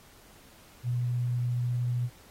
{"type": "tone", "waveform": "sine", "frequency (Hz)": 122.2, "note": "B2", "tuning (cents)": -18, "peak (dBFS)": -26, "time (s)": [0.83, 2.1], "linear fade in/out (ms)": 50, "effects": ["pink hiss -56 dBFS RMS until 2.3 s", "AAC 48 kbps"]}